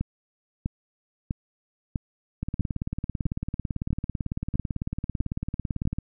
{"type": "two click trains", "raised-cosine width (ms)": 5, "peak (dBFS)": [-14, -16], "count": [10, 65], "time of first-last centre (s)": [[0.01, 5.854], [2.43, 5.986]], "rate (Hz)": [1.54, 18], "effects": []}